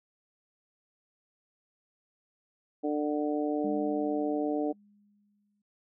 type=harmonic tone; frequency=148.9 Hz; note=D3; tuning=24 cents sharp; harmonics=2 / 3 / 4 / 5; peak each=-29 / -33 / -35 / -37 dBFS; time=2.83-4.73 s; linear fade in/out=20 ms
type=tone with exponential decay; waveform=sine; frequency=205 Hz; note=G#3; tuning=22 cents flat; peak=-34 dBFS; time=3.64-5.62 s; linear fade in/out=5 ms; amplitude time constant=430 ms
effects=noise-tail reverb RT60 0.1 s tail -26 dB re dry